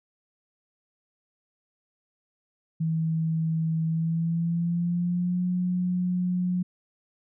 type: tone with pitch glide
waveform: sine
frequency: 161.4 to 180.12 Hz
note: E3 to F#3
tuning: -36 to -46 cents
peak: -23 dBFS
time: 2.8-6.63 s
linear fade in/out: 10 ms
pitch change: +190 cents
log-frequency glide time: 3.86-5.44 s
effects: none